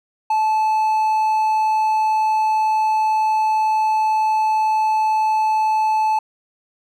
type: tone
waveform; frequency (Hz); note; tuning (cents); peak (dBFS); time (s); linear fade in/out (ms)
triangle; 869; A5; -22; -13; 0.3-6.19; 5
effects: none